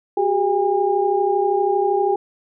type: tone cluster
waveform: sine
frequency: 375 / 407.6 / 809 Hz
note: F#4 / G#4 / G#5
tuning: +23 / -32 / -46 cents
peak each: -20 dBFS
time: 0.17-2.16 s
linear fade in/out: 5 ms
effects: none